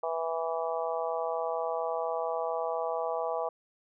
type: harmonic tone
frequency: 164.3 Hz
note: E3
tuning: 5 cents flat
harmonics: 3 / 4 / 5 / 6 / 7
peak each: -34 / -33 / -36 / -39 / -39 dBFS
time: 0.03-3.49 s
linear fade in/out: 5 ms
effects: none